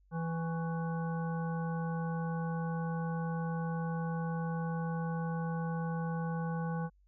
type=harmonic tone with a mistuned harmonic; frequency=165.3 Hz; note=E3; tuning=5 cents sharp; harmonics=1 / 3 / 5 / 7 / 9; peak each=-33 / -43 / -43 / -47 / -48 dBFS; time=0.11-6.9 s; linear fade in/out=50 ms; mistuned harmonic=7; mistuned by=-69 cents; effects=added 48 Hz sine -63 dBFS peak until 7.07 s